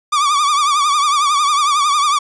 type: tone with vibrato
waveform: 45% pulse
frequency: 1170 Hz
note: D6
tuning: 7 cents flat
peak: -12 dBFS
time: 0.12-2.19 s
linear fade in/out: 10 ms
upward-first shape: triangle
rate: 11 Hz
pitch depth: 100 cents each way
effects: resampled to 22050 Hz